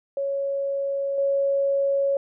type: tone with level steps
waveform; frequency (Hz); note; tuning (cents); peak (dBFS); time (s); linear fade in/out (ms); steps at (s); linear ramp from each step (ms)
sine; 554.4; C#5; 0; -23 / -19; 0.17-2.17; 2; 1.18; 2
effects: none